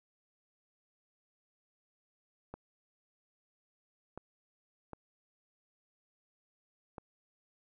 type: clicks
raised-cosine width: 1 ms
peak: -29 dBFS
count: 4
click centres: 2.54 / 4.176 / 4.933 / 6.982 s
effects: none